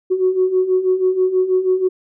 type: beating tone pair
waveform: sine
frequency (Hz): 367 / 373.2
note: F#4 / F#4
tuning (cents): -14 / +15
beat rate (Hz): 6.2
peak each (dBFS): -19 / -14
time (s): 0.1-1.89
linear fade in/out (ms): 20
effects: tanh soft clip ceiling -6 dBFS